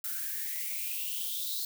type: noise with high-pass filter sweep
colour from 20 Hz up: violet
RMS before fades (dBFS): -35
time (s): 0.04-1.65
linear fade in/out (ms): 2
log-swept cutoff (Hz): 1400 to 4200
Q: 8.4
effects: none